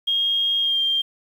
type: tone with pitch glide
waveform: sine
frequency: 3248 to 3187 Hz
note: G#7 to G7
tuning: -39 to +28 cents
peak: -18 dBFS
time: 0.07-1.02 s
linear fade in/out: 10 ms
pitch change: -33 cents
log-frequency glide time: 0.6-0.79 s
effects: 8-bit